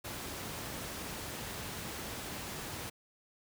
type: noise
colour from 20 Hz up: pink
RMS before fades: -41 dBFS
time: 0.04-2.9 s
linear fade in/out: 10 ms
effects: high-pass 60 Hz 12 dB/octave